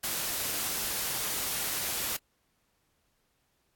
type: noise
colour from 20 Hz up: white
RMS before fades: -32 dBFS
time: 0.03-2.17 s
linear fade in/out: 10 ms
effects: pink hiss -74 dBFS RMS until 3.75 s + AAC 64 kbps